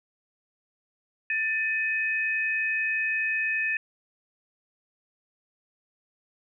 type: tone pair together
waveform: sine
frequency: 1774.2 / 2525 Hz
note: A6 / D#7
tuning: +14 / +25 cents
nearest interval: tritone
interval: 611 cents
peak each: -27 dBFS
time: 1.3-3.77 s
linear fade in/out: 2 ms
effects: none